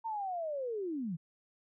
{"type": "linear sweep", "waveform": "sine", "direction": "down", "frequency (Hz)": [920, 149.4], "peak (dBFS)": -34, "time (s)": [0.04, 1.17], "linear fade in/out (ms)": 20, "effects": []}